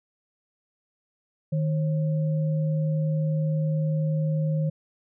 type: tone pair together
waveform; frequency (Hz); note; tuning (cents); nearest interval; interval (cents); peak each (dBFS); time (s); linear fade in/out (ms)
sine; 155.23 / 539; D#3 / C#5; -4 / -49; octave + minor seventh; 2155; -22 / -34; 1.52-4.7; 10
effects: none